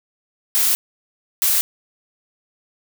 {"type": "noise bursts at uneven times", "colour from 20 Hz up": "blue", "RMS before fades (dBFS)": -17, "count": 2, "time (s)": [[0.55, 0.75], [1.42, 1.61]], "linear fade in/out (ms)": 0, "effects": []}